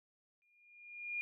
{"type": "tone with exponential growth", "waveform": "sine", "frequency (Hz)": 2420, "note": "D#7", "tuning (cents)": -49, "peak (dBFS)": -34, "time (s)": [0.42, 1.21], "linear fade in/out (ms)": 0, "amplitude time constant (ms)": 170, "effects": []}